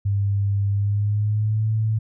sine tone with pitch glide, 100 to 109.68 Hz, G2 to A2, +35 to -5 cents, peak -18 dBFS, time 0.05-1.99 s, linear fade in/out 10 ms, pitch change +160 cents, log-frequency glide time 0.7-1.7 s, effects none

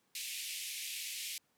pink band-pass noise, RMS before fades -42 dBFS, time 0.15-1.38 s, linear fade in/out 2 ms, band 2200 to 14000 Hz, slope 48 dB/octave, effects pink hiss -75 dBFS RMS until 1.57 s + high-pass 150 Hz 12 dB/octave

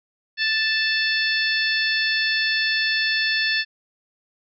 harmonic tone, 880 Hz, A5, in tune, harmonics 2 / 3 / 4 / 5 / 6, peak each -22 / -26 / -28 / -26 / -30 dBFS, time 0.37-3.65 s, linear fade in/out 50 ms, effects none

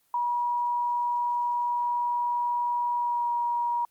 sine tone with pitch glide, 963 to 954.1 Hz, B5 to A#5, -44 to +40 cents, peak -24 dBFS, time 0.14-3.85 s, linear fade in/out 2 ms, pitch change -16 cents, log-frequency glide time 2.95-3.3 s, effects white hiss -68 dBFS RMS until 3.9 s + Opus 24 kbps

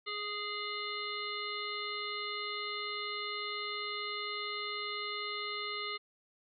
harmonic tone with a mistuned harmonic, 415.3 Hz, G#4, in tune, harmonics 1 / 3 / 5 / 7 / 9 / 10, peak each -45 / -41 / -41 / -45 / -44 / -44 dBFS, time 0.06-5.98 s, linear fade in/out 20 ms, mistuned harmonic 9, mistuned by -66 cents, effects none

